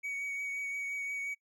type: tone with vibrato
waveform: triangle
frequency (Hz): 2249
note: C#7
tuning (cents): +24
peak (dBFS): -33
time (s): 0.03-1.35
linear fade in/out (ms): 20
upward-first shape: triangle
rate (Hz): 5.7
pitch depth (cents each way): 20
effects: noise-tail reverb RT60 0.1 s tail -22 dB re dry